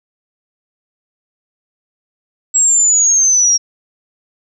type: linear sweep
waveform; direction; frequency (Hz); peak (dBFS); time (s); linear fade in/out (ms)
sine; down; 7690 to 5588; -8; 2.54-3.58; 20
effects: none